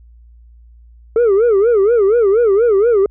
sine tone with vibrato, 432 Hz, A4, 32 cents flat, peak -6 dBFS, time 1.16-3.06 s, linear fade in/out 2 ms, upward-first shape sine, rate 4.2 Hz, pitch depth 200 cents each way, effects tanh soft clip ceiling -8 dBFS + added 58 Hz sine -40 dBFS peak until 3.1 s

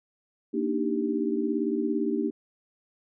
sine chord, Eb major seventh, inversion second, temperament equal, 233.1 / 293.7 / 311.1 / 392 Hz, Bb3 / D4 / Eb4 / G4, 0 / 0 / 0 / 0 cents, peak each -30 dBFS, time 0.53-2.31 s, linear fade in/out 20 ms, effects none

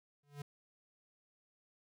square tone with exponential growth, 144.1 Hz, D3, 33 cents flat, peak -40 dBFS, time 0.23-0.42 s, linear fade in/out 5 ms, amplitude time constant 40 ms, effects none

